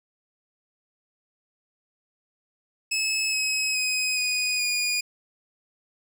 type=tone with pitch steps; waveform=20% pulse; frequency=2592 / 2555 / 2518 / 2482 / 2447 Hz; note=E7 / D#7 / D#7 / D#7 / D#7; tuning=-30 / +45 / +20 / -5 / -29 cents; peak=-18 dBFS; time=2.91-5.01 s; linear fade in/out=10 ms; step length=420 ms; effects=none